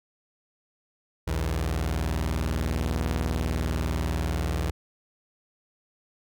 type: tone pair together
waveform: sawtooth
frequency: 60 / 80.09 Hz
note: B1 / E2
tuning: -49 / -49 cents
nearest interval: perfect fourth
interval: 500 cents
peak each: -24 dBFS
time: 1.27-4.71 s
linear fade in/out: 10 ms
effects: none